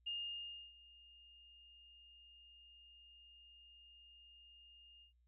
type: tone with ADSR envelope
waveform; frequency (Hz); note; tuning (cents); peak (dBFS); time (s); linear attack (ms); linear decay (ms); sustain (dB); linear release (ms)
sine; 2828; F7; +21; -39; 0.06-5.13; 13; 650; -21; 110
effects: added 60 Hz sine -70 dBFS peak until 5.27 s